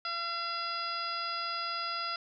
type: harmonic tone with a mistuned harmonic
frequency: 681 Hz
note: F5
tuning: 44 cents flat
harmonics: 1 / 2 / 3 / 4 / 5 / 6 / 7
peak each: -45 / -35 / -45 / -44 / -46 / -46 / -38 dBFS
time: 0.05-2.16 s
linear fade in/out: 2 ms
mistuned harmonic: 7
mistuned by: +45 cents
effects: none